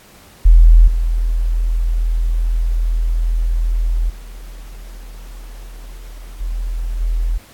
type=tone with level steps; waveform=sine; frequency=41.2 Hz; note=E1; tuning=in tune; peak=-3 / -13 / -30 / -18 / -14 dBFS; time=0.45-7.38 s; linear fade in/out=10 ms; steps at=0.87 / 4.09 / 6.4 / 7 s; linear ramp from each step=10 ms; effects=pink hiss -45 dBFS RMS until 7.53 s + AAC 64 kbps